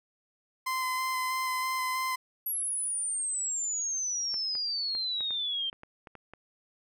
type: tone with vibrato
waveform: 30% pulse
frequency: 1031 Hz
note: C6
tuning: 26 cents flat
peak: -26 dBFS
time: 0.66-2.16 s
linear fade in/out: 10 ms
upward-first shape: square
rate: 3.1 Hz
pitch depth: 10 cents each way
type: exponential sweep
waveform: sine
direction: down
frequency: 11540 to 3129 Hz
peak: -29 dBFS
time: 2.46-5.7 s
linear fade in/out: 5 ms
type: clicks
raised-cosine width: 0.5 ms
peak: -31 dBFS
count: 10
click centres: 4.342 / 4.553 / 4.951 / 5.207 / 5.307 / 5.729 / 5.834 / 6.072 / 6.153 / 6.336 s
effects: none